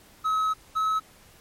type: tone pair in turn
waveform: triangle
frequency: 1282 / 1288.3 Hz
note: E6 / E6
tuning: -49 / -40 cents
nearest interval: unison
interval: 9 cents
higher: second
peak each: -20 dBFS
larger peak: neither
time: 0.24-0.54 / 0.75-1 s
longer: first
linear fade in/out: 20 ms
effects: pink hiss -54 dBFS RMS until 1.4 s + MP3 64 kbps